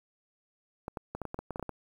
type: clicks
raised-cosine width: 1 ms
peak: -22 dBFS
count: 12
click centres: 0.881 / 0.972 / 1.15 / 1.217 / 1.253 / 1.344 / 1.39 / 1.507 / 1.559 / 1.596 / 1.627 / 1.693 s
effects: 9-bit